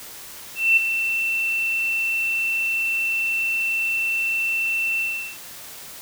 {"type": "tone with ADSR envelope", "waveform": "sine", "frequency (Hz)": 2685, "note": "E7", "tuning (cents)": 31, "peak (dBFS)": -11, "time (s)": [0.55, 5.38], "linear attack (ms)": 220, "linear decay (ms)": 9, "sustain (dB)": -9, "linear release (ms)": 390, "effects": ["white hiss -39 dBFS RMS until 6.01 s"]}